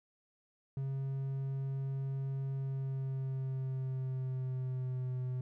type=tone with pitch glide; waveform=triangle; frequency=135.4 to 127.06 Hz; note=C#3 to B2; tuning=-40 to +50 cents; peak=-32 dBFS; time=0.77-5.41 s; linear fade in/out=2 ms; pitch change=-110 cents; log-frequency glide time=2.55-5.2 s; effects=none